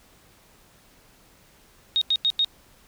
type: tone bursts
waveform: sine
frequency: 3729 Hz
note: A#7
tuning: in tune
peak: -18 dBFS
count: 4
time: 1.96-2.446 s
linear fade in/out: 0 ms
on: 54 ms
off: 90 ms
effects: pink hiss -56 dBFS RMS until 2.87 s